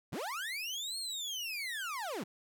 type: linear two-way sweep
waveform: 30% pulse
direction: up then down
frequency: 78 to 4339 to 144.3 Hz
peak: -34 dBFS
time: 0.12-2.24 s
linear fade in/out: 10 ms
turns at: 0.98 s
effects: none